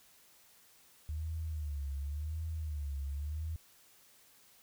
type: tone with vibrato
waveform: sine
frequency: 74.8 Hz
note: D2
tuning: 32 cents sharp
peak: -35 dBFS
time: 1.09-3.56 s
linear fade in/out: 0 ms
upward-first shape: sine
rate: 0.91 Hz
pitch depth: 130 cents each way
effects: white hiss -63 dBFS RMS until 4.62 s